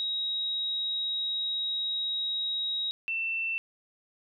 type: tone pair in turn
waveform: sine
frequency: 3806 / 2680 Hz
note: A#7 / E7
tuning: +35 / +28 cents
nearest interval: tritone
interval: 607 cents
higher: first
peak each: -28 dBFS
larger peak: neither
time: 0-2.91 / 3.08-3.58 s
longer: first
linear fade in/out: 0 ms
effects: none